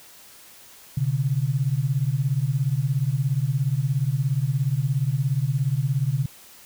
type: beating tone pair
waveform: sine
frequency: 126.8 / 143.8 Hz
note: B2 / D3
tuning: +46 / -36 cents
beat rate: 17 Hz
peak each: -23 dBFS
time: 0.97-6.26 s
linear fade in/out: 5 ms
effects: white hiss -48 dBFS RMS until 6.65 s